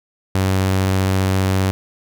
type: tone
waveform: sawtooth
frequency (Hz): 95.1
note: F#2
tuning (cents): +48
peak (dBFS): -11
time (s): 0.35-1.71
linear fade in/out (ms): 0
effects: none